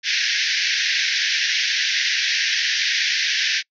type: band-pass noise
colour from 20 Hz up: pink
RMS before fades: -21 dBFS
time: 0.03-3.63 s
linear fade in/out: 50 ms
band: 1600 to 6000 Hz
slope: 96 dB/octave
effects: noise-tail reverb RT60 0.1 s tail -26 dB re dry